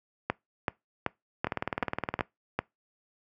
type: two click trains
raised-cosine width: 0.5 ms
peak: -11 / -14 dBFS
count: 7 / 15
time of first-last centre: 0.3-2.59 / 1.47-2.192 s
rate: 2.62 / 19.4 Hz
effects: noise-tail reverb RT60 0.2 s tail -24 dB re dry + high-pass 80 Hz 12 dB/octave